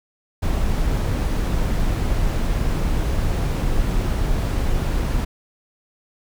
brown noise, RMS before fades -20 dBFS, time 0.42-5.25 s, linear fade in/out 10 ms, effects none

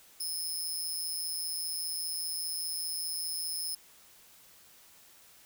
15% pulse tone with amplitude modulation, 5190 Hz, E8, 28 cents flat, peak -24 dBFS, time 0.2-3.75 s, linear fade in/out 5 ms, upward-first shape sine, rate 165 Hz, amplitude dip 85%, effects white hiss -58 dBFS RMS until 5.45 s

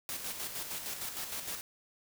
white noise with tremolo, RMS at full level -38 dBFS, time 0.09-1.61 s, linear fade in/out 0 ms, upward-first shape square, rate 6.5 Hz, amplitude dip 45%, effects none

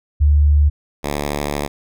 sine / 5% pulse tone pair in turn, 73.42 / 72.74 Hz, D2 / D2, 0 / -16 cents, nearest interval unison, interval 16 cents, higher first, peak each -9 dBFS, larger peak neither, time 0.2-0.7 / 1.03-1.68 s, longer second, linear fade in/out 20 ms, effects none

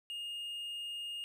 triangle tone, 2840 Hz, F7, 28 cents sharp, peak -37 dBFS, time 0.1-1.24 s, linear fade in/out 0 ms, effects none

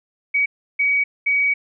sine tone bursts at uneven times, 2263 Hz, C#7, 35 cents sharp, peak -15 dBFS, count 3, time 0.34-0.46 / 0.79-1.04 / 1.26-1.54 s, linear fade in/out 10 ms, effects none

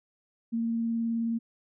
sine tone with vibrato, 229.8 Hz, A#3, 25 cents flat, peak -26 dBFS, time 0.52-1.39 s, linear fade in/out 20 ms, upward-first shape triangle, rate 19 Hz, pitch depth 15 cents each way, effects none

